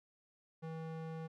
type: tone with band-pass filter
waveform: square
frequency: 161.3 Hz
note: E3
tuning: 37 cents flat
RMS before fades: -44 dBFS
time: 0.62-1.28 s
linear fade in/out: 20 ms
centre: 430 Hz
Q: 0.5
effects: none